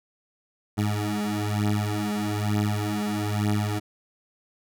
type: beating tone pair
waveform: 20% pulse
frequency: 103.83 / 104.93 Hz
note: G#2 / G#2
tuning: 0 / +18 cents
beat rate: 1.1 Hz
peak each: -22 dBFS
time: 0.77-3.8 s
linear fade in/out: 20 ms
effects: none